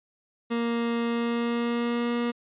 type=tone with pitch glide; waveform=30% pulse; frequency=233.9 to 238.4 Hz; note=A#3 to A#3; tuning=+6 to +39 cents; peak=-22 dBFS; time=0.5-2.32 s; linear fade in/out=20 ms; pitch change=+33 cents; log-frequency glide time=1.05-2.13 s; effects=resampled to 8000 Hz